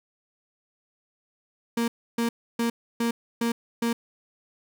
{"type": "tone bursts", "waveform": "35% pulse", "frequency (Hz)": 233.1, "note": "A#3", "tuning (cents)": 0, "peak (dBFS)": -21, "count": 6, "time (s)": [1.77, 3.93], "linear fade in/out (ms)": 5, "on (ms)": 110, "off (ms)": 300, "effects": []}